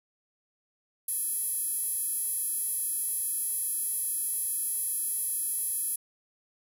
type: tone with high-pass filter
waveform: square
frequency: 362.4 Hz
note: F#4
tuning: 36 cents flat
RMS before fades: -31 dBFS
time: 1.08-5.96 s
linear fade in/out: 5 ms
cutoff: 11000 Hz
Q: 7.6
effects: none